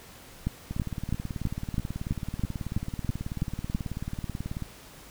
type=two click trains; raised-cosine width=5 ms; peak=-14 / -20 dBFS; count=11 / 73; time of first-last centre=0.47-3.749 / 0.71-4.623 s; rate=3.05 / 18.4 Hz; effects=pink hiss -49 dBFS RMS until 5.1 s